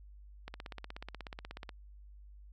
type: click train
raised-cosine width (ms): 0.3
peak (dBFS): -27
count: 21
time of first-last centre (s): 0.48-1.692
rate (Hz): 16.5
effects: added 50 Hz sine -51 dBFS peak until 2.52 s